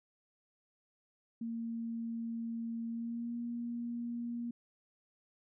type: tone with pitch glide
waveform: sine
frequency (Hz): 230 to 236.9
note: A#3 to A#3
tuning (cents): -23 to +28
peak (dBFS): -36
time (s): 1.41-4.51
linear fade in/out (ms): 5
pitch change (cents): +51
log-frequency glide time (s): 2.88-3.36
effects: none